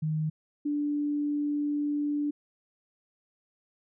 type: tone pair in turn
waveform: sine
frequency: 155.56 / 292.7 Hz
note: D#3 / D4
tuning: 0 / -6 cents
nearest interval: major seventh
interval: 1094 cents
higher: second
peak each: -26 dBFS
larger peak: neither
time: 0.02-0.3 / 0.65-2.31 s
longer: second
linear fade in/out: 10 ms
effects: none